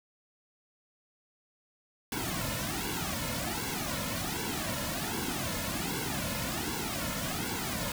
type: noise with flanger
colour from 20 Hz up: pink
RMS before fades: -34 dBFS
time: 2.12-7.92 s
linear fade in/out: 2 ms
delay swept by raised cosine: 1.6 to 2.6 ms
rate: 1.3 Hz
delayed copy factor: -0.95
effects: none